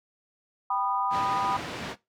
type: chord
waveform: sine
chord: G augmented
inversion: none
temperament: equal with one note detuned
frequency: 784 / 987.8 / 1229.5 Hz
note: G5 / B5 / D#6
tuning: 0 / 0 / -21 cents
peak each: -30 / -28 / -30 dBFS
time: 0.7-1.57 s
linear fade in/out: 5 ms
type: band-pass noise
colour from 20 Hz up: pink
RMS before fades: -36 dBFS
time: 1.1-1.96 s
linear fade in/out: 50 ms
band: 130 to 3900 Hz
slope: 12 dB/octave
effects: noise-tail reverb RT60 0.2 s tail -18 dB re dry